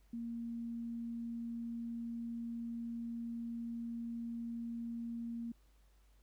sine tone, 233.1 Hz, A#3, in tune, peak -39 dBFS, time 0.13-5.52 s, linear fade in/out 5 ms, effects added 50 Hz sine -64 dBFS peak until 6.22 s + pink hiss -75 dBFS RMS until 6.22 s

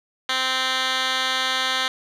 10% pulse tone with band-pass filter, 260 Hz, C4, 11 cents flat, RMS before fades -23 dBFS, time 0.29-1.88 s, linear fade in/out 2 ms, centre 2900 Hz, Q 2.2, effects none

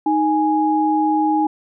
sine tone pair together, 311.1 / 830.6 Hz, D#4 / G#5, 0 / 0 cents, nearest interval octave + perfect fourth, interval 1700 cents, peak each -17 dBFS, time 0.06-1.47 s, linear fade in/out 5 ms, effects none

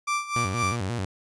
30% pulse tone with tremolo, 1174.7 Hz, D6, in tune, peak -20 dBFS, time 0.07-0.77 s, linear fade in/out 10 ms, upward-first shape sine, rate 3.9 Hz, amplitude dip 80%
sawtooth tone with vibrato, 106.1 Hz, G#2, 38 cents sharp, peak -23 dBFS, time 0.36-1.05 s, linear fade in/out 0 ms, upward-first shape square, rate 5.6 Hz, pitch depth 200 cents each way
effects resampled to 22050 Hz

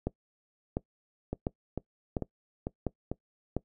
two click trains, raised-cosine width 2 ms, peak -16 / -19 dBFS, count 6 / 5, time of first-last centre 0.07-3.567 / 1.33-3.116 s, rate 1.43 / 2.24 Hz, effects noise-tail reverb RT60 0.1 s tail -21 dB re dry

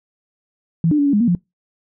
sine tone with pitch steps, 165 / 298.8 / 286.2 / 282 / 207.2 / 237.6 / 175.5 Hz, E3 / D4 / D4 / C#4 / G#3 / A#3 / F3, +2 / +30 / -45 / +30 / -4 / +33 / +9 cents, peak -12 dBFS, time 0.84-1.351 s, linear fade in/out 2 ms, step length 73 ms, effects noise-tail reverb RT60 0.2 s tail -25 dB re dry

